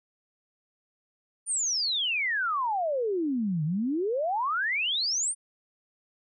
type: exponential two-way sweep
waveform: sine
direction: down then up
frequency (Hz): 9450 to 146.83 to 9450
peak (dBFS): -25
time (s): 1.46-5.35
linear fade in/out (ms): 50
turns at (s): 3.64
effects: none